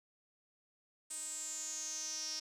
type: tone with band-pass filter sweep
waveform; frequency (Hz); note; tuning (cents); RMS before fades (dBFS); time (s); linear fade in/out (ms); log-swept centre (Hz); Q
sawtooth; 311.1; D#4; 0; -42; 1.1-2.4; 10; 8300 to 5400; 9.1
effects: none